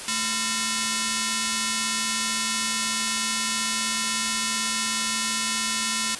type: ring-modulated tone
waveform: 5% pulse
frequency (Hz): 797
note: G5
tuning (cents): +28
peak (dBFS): -9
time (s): 0.08-6.15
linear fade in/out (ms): 2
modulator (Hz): 576
effects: white hiss -35 dBFS RMS until 6.19 s + resampled to 24000 Hz